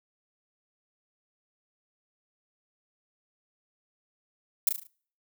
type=noise with echo; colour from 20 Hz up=violet; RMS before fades=-22 dBFS; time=4.67-4.69 s; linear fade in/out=2 ms; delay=36 ms; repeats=5; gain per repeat=-6 dB; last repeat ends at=4.87 s; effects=noise-tail reverb RT60 0.5 s tail -25 dB re dry